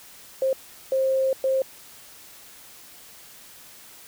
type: tone bursts at uneven times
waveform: sine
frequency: 530 Hz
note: C5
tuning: 22 cents sharp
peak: -19 dBFS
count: 3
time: 0.42-0.53 / 0.92-1.33 / 1.44-1.62 s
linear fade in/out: 2 ms
effects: white hiss -47 dBFS RMS until 4.07 s